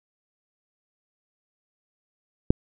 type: click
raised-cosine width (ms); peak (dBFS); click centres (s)
3; -3; 2.505
effects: none